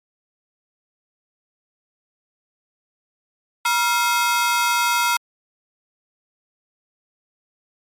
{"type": "ring-modulated tone", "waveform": "sawtooth", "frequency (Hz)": 1169, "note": "D6", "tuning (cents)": -8, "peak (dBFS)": -10, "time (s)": [3.65, 5.17], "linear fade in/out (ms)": 5, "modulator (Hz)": 212, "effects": ["MP3 64 kbps"]}